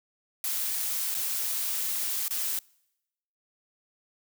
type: noise with dropouts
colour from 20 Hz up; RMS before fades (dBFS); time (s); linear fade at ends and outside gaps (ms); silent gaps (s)
blue; -30; 0.44-2.59; 2; 1.144-1.148 / 2.282-2.307
effects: noise-tail reverb RT60 0.9 s tail -26 dB re dry